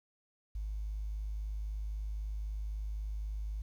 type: tone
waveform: sine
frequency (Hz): 51.91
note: G#1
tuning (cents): 0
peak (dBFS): -34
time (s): 0.55-3.62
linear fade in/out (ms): 5
effects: tanh soft clip ceiling -31 dBFS + 11-bit